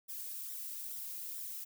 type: noise with flanger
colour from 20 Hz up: violet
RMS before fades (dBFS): -43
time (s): 0.08-1.65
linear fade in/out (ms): 20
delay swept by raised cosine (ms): 0.53 to 2.43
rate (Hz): 2.3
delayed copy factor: +0.7
effects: none